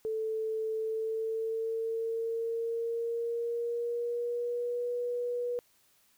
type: tone with pitch glide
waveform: sine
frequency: 440 to 485.4 Hz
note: A4 to B4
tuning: 0 to -30 cents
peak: -30 dBFS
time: 0.05-5.59 s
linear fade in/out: 0 ms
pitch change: +170 cents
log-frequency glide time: 0.76-4.91 s
effects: white hiss -67 dBFS RMS until 6.17 s